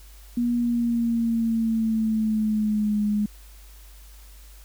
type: tone with pitch glide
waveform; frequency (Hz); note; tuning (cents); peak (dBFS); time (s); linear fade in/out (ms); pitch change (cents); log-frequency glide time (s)
sine; 239.7 to 208.7; A#3 to G#3; +48 to +9; -20; 0.37-3.26; 5; -239; 0.56-3.02
effects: added 50 Hz sine -44 dBFS peak until 4.64 s + white hiss -53 dBFS RMS until 4.64 s